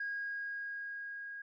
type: tone with level ramp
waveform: sine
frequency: 1637 Hz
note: G#6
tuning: 25 cents flat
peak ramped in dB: -34 to -42 dBFS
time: 0-1.42 s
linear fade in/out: 5 ms
effects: tanh soft clip ceiling -31 dBFS